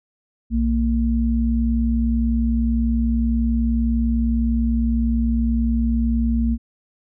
sine tone pair together, 60.9 / 229.9 Hz, B1 / A#3, -24 / -24 cents, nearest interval octave + major seventh, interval 2300 cents, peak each -19 dBFS, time 0.5-6.58 s, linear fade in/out 50 ms, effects none

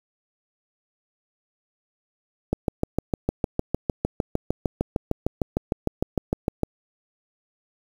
click train, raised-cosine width 2 ms, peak -8 dBFS, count 28, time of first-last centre 2.53-6.633 s, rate 6.58 Hz, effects 7-bit

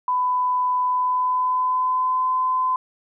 sine tone with pitch glide, 1000 to 1021.6 Hz, B5 to C6, +21 to -42 cents, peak -18 dBFS, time 0.08-2.76 s, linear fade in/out 2 ms, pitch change +37 cents, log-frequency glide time 0.84-2.28 s, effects none

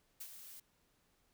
blue noise with ADSR envelope, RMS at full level -45 dBFS, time 0.2-0.6 s, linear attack 10 ms, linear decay 61 ms, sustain -8 dB, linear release 5 ms, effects pink hiss -75 dBFS RMS until 1.33 s

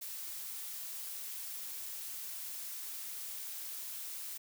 blue noise, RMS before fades -43 dBFS, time 0.01-4.38 s, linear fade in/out 10 ms, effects none

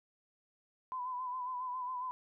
sine tone with vibrato, 1006 Hz, B5, 32 cents sharp, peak -36 dBFS, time 0.92-2.11 s, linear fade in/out 0 ms, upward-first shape sine, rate 7.3 Hz, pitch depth 44 cents each way, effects none

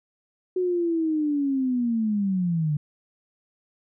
sine linear sweep, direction down, 370 to 144.8 Hz, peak -21 dBFS, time 0.56-2.77 s, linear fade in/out 5 ms, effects none

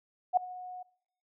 sine tone with ADSR envelope, 730 Hz, F#5, 24 cents flat, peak -18 dBFS, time 0.33-0.83 s, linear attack 40 ms, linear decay 4 ms, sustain -22 dB, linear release 9 ms, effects noise-tail reverb RT60 0.8 s tail -23 dB re dry

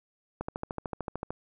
click train, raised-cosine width 1 ms, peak -19 dBFS, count 13, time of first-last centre 0.41-1.306 s, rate 13.4 Hz, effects none

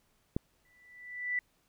click, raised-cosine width 3 ms, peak -17 dBFS, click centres 0.365 s
sine tone with exponential growth, 1975.5 Hz, B6, in tune, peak -27 dBFS, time 0.65-1.39 s, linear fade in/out 2 ms, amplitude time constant 160 ms
effects pink hiss -72 dBFS RMS until 1.68 s

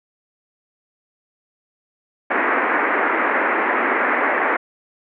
white band-pass noise, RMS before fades -19 dBFS, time 2.3-4.57 s, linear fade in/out 10 ms, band 250 to 2100 Hz, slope 48 dB/octave, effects none

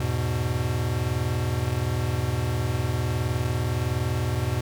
square chord, E major, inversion none, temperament equal, 82.41 / 103.83 / 123.47 Hz, E2 / G#2 / B2, 0 / 0 / 0 cents, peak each -30 / -30 / -27 dBFS, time 0-4.61 s, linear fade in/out 5 ms, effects none

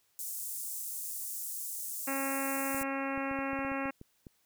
pink high-pass noise, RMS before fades -39 dBFS, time 0.19-2.83 s, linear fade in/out 0 ms, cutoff 7800 Hz, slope 24 dB/octave
harmonic tone, 272.3 Hz, C#4, 31 cents flat, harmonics 1 / 2 / 3 / 4 / 5 / 6 / 7 / 8 / 9 / 10, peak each -36 / -39 / -41 / -42 / -43 / -44 / -44 / -45 / -46 / -46 dBFS, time 2.07-3.91 s, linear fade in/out 10 ms
clicks, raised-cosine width 3 ms, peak -34 dBFS, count 12, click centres 2.746 / 2.814 / 3.177 / 3.313 / 3.389 / 3.532 / 3.59 / 3.649 / 3.717 / 3.856 / 4.014 / 4.268 s
effects white hiss -72 dBFS RMS until 4.45 s

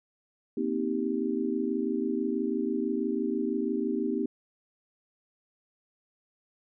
sine chord, C minor seventh, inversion third, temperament just, 235.5 / 261.6 / 314 / 392.4 Hz, Bb3 / C4 / Eb4 / G4, +18 / 0 / +16 / +2 cents, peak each -32 dBFS, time 0.57-4.26 s, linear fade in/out 5 ms, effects none

